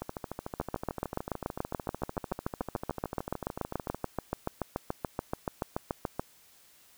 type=two click trains; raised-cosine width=1 ms; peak=-16 / -21 dBFS; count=40 / 54; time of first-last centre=0.6-6.195 / 0.02-3.946 s; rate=6.97 / 13.5 Hz; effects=white hiss -60 dBFS RMS until 6.97 s